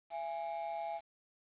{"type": "ring-modulated tone", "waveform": "triangle", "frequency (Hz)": 750, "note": "F#5", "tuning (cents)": 23, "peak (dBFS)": -32, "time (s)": [0.1, 1.01], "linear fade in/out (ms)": 50, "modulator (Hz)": 77, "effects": ["resampled to 8000 Hz", "10-bit"]}